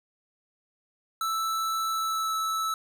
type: tone with pitch glide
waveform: square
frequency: 1319 to 1308.4 Hz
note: E6 to E6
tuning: +1 to -13 cents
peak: -27 dBFS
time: 1.21-2.74 s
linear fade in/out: 2 ms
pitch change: -14 cents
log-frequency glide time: 1.89-2.36 s
effects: none